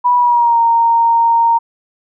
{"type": "tone with pitch glide", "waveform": "sine", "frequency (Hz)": [979, 926.2], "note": ["B5", "A#5"], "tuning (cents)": [-15, -11], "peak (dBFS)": -8, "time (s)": [0.04, 1.59], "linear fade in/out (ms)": 20, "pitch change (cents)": -96, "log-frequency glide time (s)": [0.16, 0.6], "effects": []}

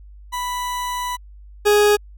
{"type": "tone pair in turn", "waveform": "40% pulse", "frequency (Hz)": [987.8, 415.3], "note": ["B5", "G#4"], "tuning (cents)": [0, 0], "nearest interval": "octave + minor third", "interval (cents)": 1500, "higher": "first", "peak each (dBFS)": [-22, -11], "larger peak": "second", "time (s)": [[0.32, 1.17], [1.65, 1.97]], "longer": "first", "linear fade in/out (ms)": 20, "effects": ["added 50 Hz sine -39 dBFS peak until 2.17 s"]}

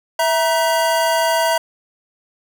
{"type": "tone cluster", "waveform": "square", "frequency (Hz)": [657, 947, 1522], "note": ["E5", "A#5", "F#6"], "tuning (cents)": [-6, 27, 48], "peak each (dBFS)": [-18, -19, -26], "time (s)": [0.19, 1.58], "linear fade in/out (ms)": 5, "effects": []}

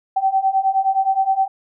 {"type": "beating tone pair", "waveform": "sine", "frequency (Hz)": [766, 775.6], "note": ["G5", "G5"], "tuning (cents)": [-40, -19], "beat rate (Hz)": 9.6, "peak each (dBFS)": [-19, -17], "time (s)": [0.16, 1.48], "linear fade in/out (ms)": 10, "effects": []}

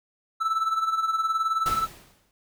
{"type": "tone with tremolo", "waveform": "triangle", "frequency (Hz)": 1318.5, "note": "E6", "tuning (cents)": 0, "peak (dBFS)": -18, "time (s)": [0.4, 1.87], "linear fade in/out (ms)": 20, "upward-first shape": "sine", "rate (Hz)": 19, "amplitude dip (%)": 65}
{"type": "noise with exponential decay", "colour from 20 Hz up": "pink", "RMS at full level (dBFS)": -30, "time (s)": [1.66, 2.31], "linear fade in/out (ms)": 1, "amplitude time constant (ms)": 140}
{"effects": []}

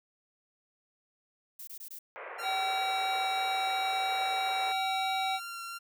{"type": "noise bursts", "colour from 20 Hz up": "violet", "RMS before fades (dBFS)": -44, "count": 4, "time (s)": [1.59, 1.989], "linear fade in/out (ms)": 5, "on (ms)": 84, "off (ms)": 21}
{"type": "band-pass noise", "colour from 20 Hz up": "pink", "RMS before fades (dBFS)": -43, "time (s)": [2.16, 4.72], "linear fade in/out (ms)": 0, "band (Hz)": [420, 2400], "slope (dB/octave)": 48}
{"type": "tone with vibrato", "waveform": "sawtooth", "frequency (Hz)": 1376, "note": "F6", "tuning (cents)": -26, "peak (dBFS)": -35, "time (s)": [2.38, 5.79], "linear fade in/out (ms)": 20, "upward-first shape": "triangle", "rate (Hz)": 3, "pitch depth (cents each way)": 12}
{"type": "harmonic tone", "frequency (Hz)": 765, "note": "G5", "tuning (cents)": -42, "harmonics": [1, 3, 5], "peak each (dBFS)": [-30, -37, -36], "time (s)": [2.42, 5.4], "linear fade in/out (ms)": 50}
{"effects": []}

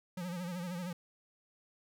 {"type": "tone with vibrato", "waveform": "square", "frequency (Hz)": 177.3, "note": "F3", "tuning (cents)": 26, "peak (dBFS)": -38, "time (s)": [0.17, 0.93], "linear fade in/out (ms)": 5, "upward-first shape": "sine", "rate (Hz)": 13, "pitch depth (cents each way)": 81, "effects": []}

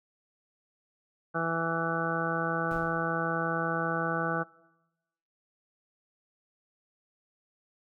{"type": "harmonic tone", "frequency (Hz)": 165.3, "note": "E3", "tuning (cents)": 5, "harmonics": [1, 2, 3, 4, 5, 7, 8, 9], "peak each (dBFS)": [-35, -37, -35, -36, -37, -36, -36, -33], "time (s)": [1.34, 4.44], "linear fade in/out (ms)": 20}
{"type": "noise with exponential decay", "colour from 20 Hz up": "brown", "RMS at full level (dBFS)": -35, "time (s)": [2.71, 3.12], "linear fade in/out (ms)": 0, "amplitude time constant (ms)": 87}
{"effects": ["noise-tail reverb RT60 1.0 s tail -22 dB re dry"]}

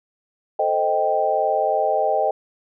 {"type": "chord", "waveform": "sine", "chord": "A half-diminished seventh", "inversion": "none", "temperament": "equal", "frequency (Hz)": [440, 523.3, 622.3, 784], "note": ["A4", "C5", "Eb5", "G5"], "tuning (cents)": [0, 0, 0, 0], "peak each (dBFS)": [-26, -25, -21, -21], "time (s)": [0.59, 2.31], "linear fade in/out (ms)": 5, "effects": []}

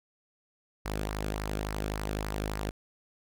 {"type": "tone with flanger", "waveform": "sawtooth", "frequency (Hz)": 51.91, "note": "G#1", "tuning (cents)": 0, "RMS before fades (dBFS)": -34, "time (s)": [0.85, 2.71], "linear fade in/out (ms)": 10, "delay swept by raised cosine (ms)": [0.28, 1.06], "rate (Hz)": 3.5, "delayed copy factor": -0.5, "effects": []}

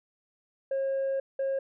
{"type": "tone bursts at uneven times", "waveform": "sine", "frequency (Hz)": 541, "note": "C#5", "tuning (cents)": -42, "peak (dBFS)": -24, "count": 2, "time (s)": [[0.71, 1.2], [1.39, 1.59]], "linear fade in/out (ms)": 5, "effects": ["tanh soft clip ceiling -25 dBFS"]}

